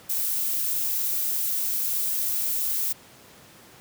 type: noise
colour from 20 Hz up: violet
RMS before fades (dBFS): -26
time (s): 0.09-2.93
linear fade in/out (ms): 10
effects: pink hiss -50 dBFS RMS until 3.8 s + high-pass 100 Hz 12 dB/octave